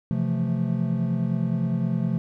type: chord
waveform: triangle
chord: F major seventh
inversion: second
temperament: equal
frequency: 130.81 / 164.81 / 174.61 / 220 Hz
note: C3 / E3 / F3 / A3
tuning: 0 / 0 / 0 / 0 cents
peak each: -25 / -29 / -24 / -26 dBFS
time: 0.11-2.18 s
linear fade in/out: 0 ms
effects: none